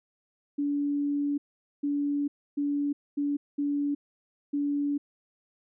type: tone bursts at uneven times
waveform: sine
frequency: 287.3 Hz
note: D4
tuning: 38 cents flat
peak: -25 dBFS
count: 6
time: 0.58-1.38 / 1.83-2.28 / 2.57-2.93 / 3.17-3.37 / 3.58-3.95 / 4.53-4.98 s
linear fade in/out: 10 ms
effects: none